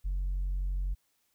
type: tone with tanh clipping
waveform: triangle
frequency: 46 Hz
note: F#1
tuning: 9 cents flat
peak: -29 dBFS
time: 0.04-0.95 s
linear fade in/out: 20 ms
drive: 6 dB
effects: white hiss -74 dBFS RMS until 1.34 s

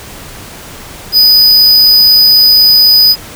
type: tone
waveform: square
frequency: 4978 Hz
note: D#8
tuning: in tune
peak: -3 dBFS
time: 1.12-3.16 s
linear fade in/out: 50 ms
effects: pink hiss -29 dBFS RMS until 3.35 s

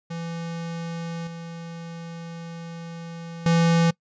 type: tone with level steps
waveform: square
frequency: 167.4 Hz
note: E3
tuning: 27 cents sharp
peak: -30 / -35 / -17 dBFS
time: 0.1-3.91 s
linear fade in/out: 10 ms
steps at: 1.27 / 3.46 s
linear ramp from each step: 2 ms
effects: noise-tail reverb RT60 0.1 s tail -23 dB re dry + resampled to 16000 Hz

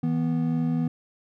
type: tone pair together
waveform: triangle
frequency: 161.61 / 245.3 Hz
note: E3 / B3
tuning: -34 / -12 cents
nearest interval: perfect fifth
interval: 722 cents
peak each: -23 dBFS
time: 0.03-0.88 s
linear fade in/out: 5 ms
effects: none

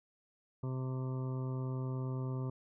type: harmonic tone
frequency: 129.8 Hz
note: C3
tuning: 13 cents flat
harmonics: 1 / 2 / 3 / 4 / 5 / 7 / 8 / 9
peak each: -35 / -44 / -46 / -52 / -55 / -55 / -56 / -55 dBFS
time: 0.63-2.5 s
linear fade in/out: 5 ms
effects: none

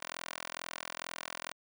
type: tone with high-pass filter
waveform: 10% pulse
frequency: 42.24 Hz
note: E1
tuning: 43 cents sharp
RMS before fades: -43 dBFS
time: 0-1.53 s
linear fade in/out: 20 ms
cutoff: 1000 Hz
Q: 0.71
effects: none

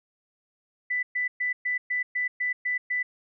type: tone bursts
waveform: sine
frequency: 1988 Hz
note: B6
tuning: 11 cents sharp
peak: -24 dBFS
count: 9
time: 0.9-3.03 s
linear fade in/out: 10 ms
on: 130 ms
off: 120 ms
effects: none

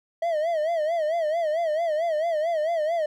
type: tone with vibrato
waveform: triangle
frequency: 643 Hz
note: E5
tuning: 43 cents flat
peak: -20 dBFS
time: 0.22-3.06 s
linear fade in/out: 5 ms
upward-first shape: sine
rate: 4.5 Hz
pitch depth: 120 cents each way
effects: none

